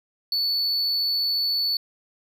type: tone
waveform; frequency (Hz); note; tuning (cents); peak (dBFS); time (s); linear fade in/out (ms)
triangle; 4457; C#8; +9; -20; 0.32-1.77; 2
effects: none